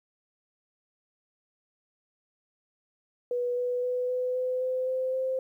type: tone with pitch steps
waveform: sine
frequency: 489 / 493.5 / 498.1 / 502.7 / 507.4 / 512.1 / 516.9 / 521.7 Hz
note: B4 / B4 / B4 / B4 / B4 / C5 / C5 / C5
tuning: -17 / -1 / +15 / +31 / +47 / -37 / -21 / -5 cents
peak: -26 dBFS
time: 3.31-5.39 s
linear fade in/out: 2 ms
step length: 260 ms
effects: 11-bit